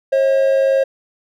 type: tone pair together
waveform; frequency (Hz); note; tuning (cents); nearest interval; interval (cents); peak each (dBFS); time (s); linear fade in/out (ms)
triangle; 539.3 / 641; C#5 / E5; -48 / -49; minor third; 299; -10 / -20; 0.12-0.84; 10
effects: none

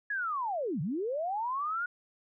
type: linear two-way sweep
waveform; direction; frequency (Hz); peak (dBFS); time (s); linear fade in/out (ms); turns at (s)
sine; down then up; 1708 to 131.2 to 1464; -30; 0.1-1.86; 5; 0.81
effects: none

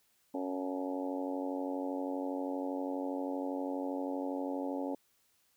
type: harmonic tone with a mistuned harmonic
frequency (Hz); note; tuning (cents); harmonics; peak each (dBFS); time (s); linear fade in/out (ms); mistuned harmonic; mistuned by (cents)
92.5; F#2; 0; 3 / 4 / 5 / 6 / 7 / 8 / 9 / 10; -36 / -46 / -43 / -41 / -47 / -47 / -45 / -57; 0.34-4.95; 5; 9; +44
effects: white hiss -72 dBFS RMS until 5.56 s

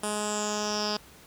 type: tone with low-pass filter sweep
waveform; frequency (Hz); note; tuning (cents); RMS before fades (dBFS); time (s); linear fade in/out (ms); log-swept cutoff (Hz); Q
10% pulse; 209.8; G#3; +18; -30; 0.03-0.97; 5; 9500 to 4800; 6.8
effects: pink hiss -52 dBFS RMS until 1.26 s + high-pass 60 Hz 12 dB/octave

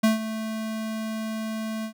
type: tone with ADSR envelope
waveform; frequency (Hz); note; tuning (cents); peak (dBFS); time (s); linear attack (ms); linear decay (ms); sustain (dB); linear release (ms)
square; 220; A3; 0; -16; 0.03-1.93; 11; 140; -13; 86
effects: none

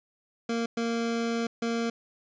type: tone bursts at uneven times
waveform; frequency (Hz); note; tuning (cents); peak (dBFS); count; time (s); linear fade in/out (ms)
25% pulse; 231.6; A#3; -11; -23; 3; 0.49-0.66 / 0.77-1.47 / 1.62-1.9; 5
effects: resampled to 16000 Hz + 10-bit

